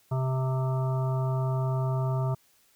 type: harmonic tone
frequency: 130.81 Hz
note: C3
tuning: in tune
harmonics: 1 / 3 / 5 / 7 / 9 / 10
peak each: -25 / -38 / -36 / -39 / -41 / -48 dBFS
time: 0.11-2.35 s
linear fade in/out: 10 ms
effects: white hiss -64 dBFS RMS until 2.75 s